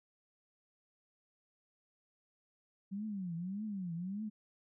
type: tone with vibrato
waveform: sine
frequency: 189.8 Hz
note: F#3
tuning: 44 cents sharp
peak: -37 dBFS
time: 2.91-4.3 s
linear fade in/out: 20 ms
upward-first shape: triangle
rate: 1.7 Hz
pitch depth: 260 cents each way
effects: none